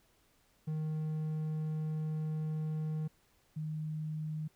triangle / sine tone pair in turn, 155.56 / 154.92 Hz, D#3 / D#3, 0 / -7 cents, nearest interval unison, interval 7 cents, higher first, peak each -31 / -35 dBFS, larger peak first, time 0.67-3.08 / 3.56-4.48 s, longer first, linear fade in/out 10 ms, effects pink hiss -70 dBFS RMS until 4.55 s

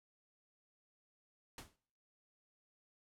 pink noise with exponential decay, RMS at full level -45 dBFS, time 1.58-1.76 s, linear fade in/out 2 ms, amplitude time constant 39 ms, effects noise-tail reverb RT60 0.7 s tail -25 dB re dry + low-pass 12000 Hz 12 dB/octave

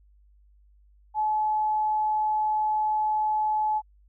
sine tone, 857 Hz, A5, 46 cents flat, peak -22 dBFS, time 1.14-3.82 s, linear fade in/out 50 ms, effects added 50 Hz sine -55 dBFS peak until 4.08 s

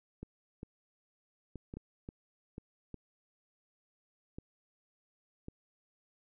clicks, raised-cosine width 3 ms, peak -30 dBFS, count 10, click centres 0.23 / 0.631 / 1.557 / 1.739 / 1.77 / 2.089 / 2.581 / 2.943 / 4.385 / 5.484 s, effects none

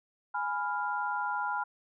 sine chord, F diminished, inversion first, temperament equal with one note detuned, 830.6 / 991.2 / 1396.9 Hz, Ab5 / Cb6 / F6, 0 / +6 / 0 cents, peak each -34 dBFS, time 0.34-1.64 s, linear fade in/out 10 ms, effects none

